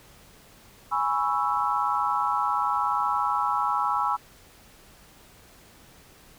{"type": "chord", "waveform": "sine", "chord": "C# minor seventh", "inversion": "second", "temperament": "equal", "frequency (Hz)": [830.6, 987.8, 1108.7, 1318.5], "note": ["G#5", "B5", "C#6", "E6"], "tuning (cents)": [0, 0, 0, 0], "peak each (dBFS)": [-28, -28, -29, -27], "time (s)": [0.91, 4.17], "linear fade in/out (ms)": 20, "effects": ["pink hiss -53 dBFS RMS until 6.38 s"]}